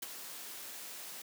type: noise with ADSR envelope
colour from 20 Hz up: white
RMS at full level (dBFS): -38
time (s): 0.02-1.22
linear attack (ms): 8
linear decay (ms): 20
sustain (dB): -8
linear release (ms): 5
effects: high-pass 200 Hz 12 dB/octave